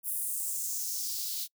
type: noise with high-pass filter sweep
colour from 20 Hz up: blue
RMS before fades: -34 dBFS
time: 0.03-1.48 s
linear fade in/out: 50 ms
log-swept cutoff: 11000 to 3800 Hz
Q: 2.6
effects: noise-tail reverb RT60 0.1 s tail -26 dB re dry